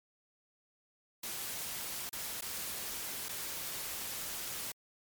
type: noise with dropouts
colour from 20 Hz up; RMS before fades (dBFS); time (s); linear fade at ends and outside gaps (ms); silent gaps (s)
white; -40; 1.23-4.72; 5; 2.094-2.128 / 2.41-2.421 / 3.286-3.29
effects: MP3 96 kbps